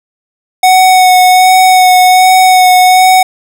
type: tone with vibrato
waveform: square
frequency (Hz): 740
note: F#5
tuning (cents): 0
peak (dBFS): -3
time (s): 0.63-3.23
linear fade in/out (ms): 5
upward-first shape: sine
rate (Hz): 1.3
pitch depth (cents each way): 16
effects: none